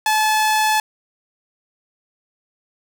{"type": "tone", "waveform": "sawtooth", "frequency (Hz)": 863, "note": "A5", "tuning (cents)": -34, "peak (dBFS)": -11, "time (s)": [0.06, 0.8], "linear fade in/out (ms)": 2, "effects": []}